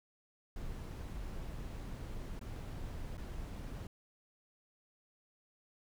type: noise with dropouts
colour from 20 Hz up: brown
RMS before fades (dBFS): -43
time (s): 0.56-3.87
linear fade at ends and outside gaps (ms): 2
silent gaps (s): 2.393-2.412 / 3.171-3.178
effects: none